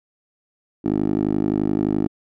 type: tone with band-pass filter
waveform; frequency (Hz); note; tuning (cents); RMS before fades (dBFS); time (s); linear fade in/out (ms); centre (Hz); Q
10% pulse; 51.6; G#1; -10; -21; 0.84-2.08; 20; 310; 2.5
effects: none